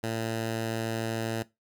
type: tone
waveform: 10% pulse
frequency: 113 Hz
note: A2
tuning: 47 cents sharp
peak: -21 dBFS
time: 0.03-1.43 s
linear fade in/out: 10 ms
effects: noise-tail reverb RT60 0.2 s tail -19 dB re dry